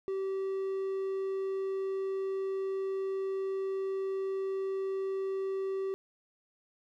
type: tone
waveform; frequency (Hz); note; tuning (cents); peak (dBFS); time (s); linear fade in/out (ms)
triangle; 385.9; G4; -27; -29; 0.08-5.94; 0
effects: none